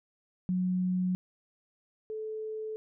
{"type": "tone pair in turn", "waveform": "sine", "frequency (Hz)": [182.9, 435], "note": ["F#3", "A4"], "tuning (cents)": [-20, -20], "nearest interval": "octave + minor third", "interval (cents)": 1500, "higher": "second", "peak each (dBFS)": [-26, -34], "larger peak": "first", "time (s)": [[0.49, 1.15], [2.1, 2.76]], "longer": "neither", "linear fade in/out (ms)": 0, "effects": []}